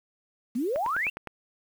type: exponential sweep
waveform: sine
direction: up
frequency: 220 to 2832 Hz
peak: -25 dBFS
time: 0.55-1.1 s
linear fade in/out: 10 ms
type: click train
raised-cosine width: 0.5 ms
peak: -21 dBFS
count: 6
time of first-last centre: 0.76-1.273 s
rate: 9.75 Hz
effects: 8-bit